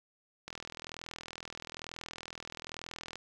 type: click train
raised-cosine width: 0.2 ms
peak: -24 dBFS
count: 111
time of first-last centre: 0.48-3.156 s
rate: 41.1 Hz
effects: none